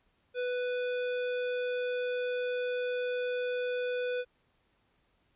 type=tone; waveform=square; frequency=495.4 Hz; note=B4; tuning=5 cents sharp; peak=-31 dBFS; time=0.34-4.25 s; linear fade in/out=50 ms; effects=pink hiss -72 dBFS RMS until 5.35 s + resampled to 8000 Hz